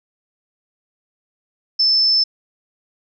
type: tone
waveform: sine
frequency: 5274 Hz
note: E8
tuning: in tune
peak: -12 dBFS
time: 1.79-2.24 s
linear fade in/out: 10 ms
effects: none